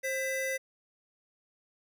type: tone pair together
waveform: square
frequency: 529.7 / 2000 Hz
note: C5 / B6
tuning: +21 / +21 cents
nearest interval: octave + major seventh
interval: 2300 cents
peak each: -34 / -34 dBFS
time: 0.03-0.58 s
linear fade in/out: 20 ms
effects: none